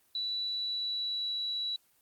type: tone with pitch glide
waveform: sine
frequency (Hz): 3951 to 3924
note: B7 to B7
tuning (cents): 0 to -12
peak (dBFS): -31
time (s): 0.15-1.76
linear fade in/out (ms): 2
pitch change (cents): -12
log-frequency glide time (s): 0.41-1.36
effects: white hiss -68 dBFS RMS until 2.01 s + Opus 32 kbps